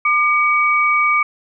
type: tone pair together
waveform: sine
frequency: 1200 / 2265 Hz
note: D6 / C#7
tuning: +37 / +37 cents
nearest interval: major seventh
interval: 1100 cents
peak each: -15 dBFS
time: 0.05-1.23 s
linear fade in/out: 5 ms
effects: none